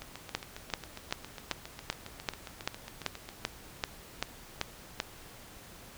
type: two click trains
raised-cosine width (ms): 0.2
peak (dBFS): -24 / -12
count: 25 / 13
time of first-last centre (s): 0.02-3.29 / 0.35-5.001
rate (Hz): 7.34 / 2.58
effects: pink hiss -51 dBFS RMS until 5.97 s